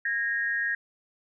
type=tone pair together; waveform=sine; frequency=1638.7 / 1864.7 Hz; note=G#6 / A#6; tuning=-24 / 0 cents; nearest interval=major second; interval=224 cents; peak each=-28 dBFS; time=0.05-0.75 s; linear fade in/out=5 ms; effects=none